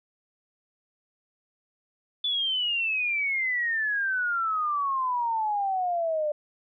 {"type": "exponential sweep", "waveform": "sine", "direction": "down", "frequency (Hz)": [3484, 590], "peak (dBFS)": -24, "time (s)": [2.24, 6.32], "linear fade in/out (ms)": 5, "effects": []}